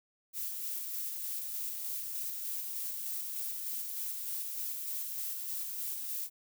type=noise with tremolo; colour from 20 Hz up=violet; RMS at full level=-37 dBFS; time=0.33-6.3 s; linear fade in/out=50 ms; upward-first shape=square; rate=3.3 Hz; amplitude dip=25%; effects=none

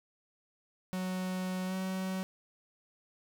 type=tone with pitch glide; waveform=45% pulse; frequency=185 to 188.13 Hz; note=F#3 to F#3; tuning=0 to +29 cents; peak=-33 dBFS; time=0.93-2.23 s; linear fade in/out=0 ms; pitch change=+29 cents; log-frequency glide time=1.66-1.74 s; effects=12-bit

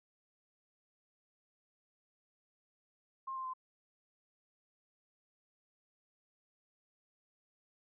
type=tone with pitch steps; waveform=sine; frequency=1063 / 1048.4 / 1033.9 Hz; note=C6 / C6 / C6; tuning=+27 / +3 / -21 cents; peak=-38 dBFS; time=3.27-3.537 s; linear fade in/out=10 ms; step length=89 ms; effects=none

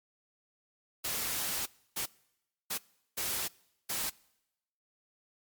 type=noise bursts at uneven times; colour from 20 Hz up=white; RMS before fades=-34 dBFS; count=5; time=1.04-1.66 / 1.96-2.06 / 2.7-2.78 / 3.17-3.48 / 3.89-4.1 s; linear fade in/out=10 ms; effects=noise-tail reverb RT60 0.9 s tail -24 dB re dry + MP3 96 kbps

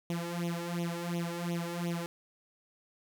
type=tone with flanger; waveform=sawtooth; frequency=171.5 Hz; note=F3; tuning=31 cents flat; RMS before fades=-35 dBFS; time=0.1-2.06 s; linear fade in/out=0 ms; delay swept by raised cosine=0.31 to 2.31 ms; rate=2.8 Hz; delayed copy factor=+0.95; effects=none

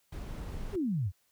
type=noise; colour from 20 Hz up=brown; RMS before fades=-39 dBFS; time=0.12-0.76 s; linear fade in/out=5 ms
type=exponential sweep; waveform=sine; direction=down; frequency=440 to 82.41 Hz; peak=-28 dBFS; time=0.72-1.12 s; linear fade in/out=50 ms
effects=white hiss -72 dBFS RMS until 1.31 s

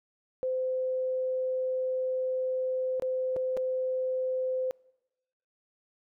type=tone with dropouts; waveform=sine; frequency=515 Hz; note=C5; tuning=28 cents flat; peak=-27 dBFS; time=0.43-4.71 s; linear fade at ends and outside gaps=0 ms; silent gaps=2.998-3.022 / 3.362-3.366 / 3.568-3.573 s; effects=noise-tail reverb RT60 1.0 s tail -26 dB re dry

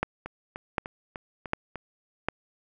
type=two click trains; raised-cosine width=0.5 ms; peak=-21 / -10 dBFS; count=6 / 4; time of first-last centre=0.26-1.757 / 0.03-2.286 s; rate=3.34 / 1.33 Hz; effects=none

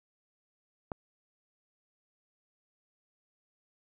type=click; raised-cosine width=1 ms; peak=-21 dBFS; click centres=0.918 s; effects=none

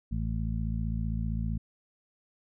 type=harmonic tone; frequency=55.4 Hz; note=A1; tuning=13 cents sharp; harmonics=1 / 2 / 3 / 4; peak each=-31 / -34 / -36 / -37 dBFS; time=0.11-1.58 s; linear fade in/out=10 ms; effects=none

